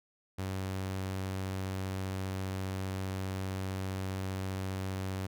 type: tone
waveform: sawtooth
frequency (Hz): 95.1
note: F#2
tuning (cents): +48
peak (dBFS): -30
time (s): 0.38-5.27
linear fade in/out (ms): 10
effects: none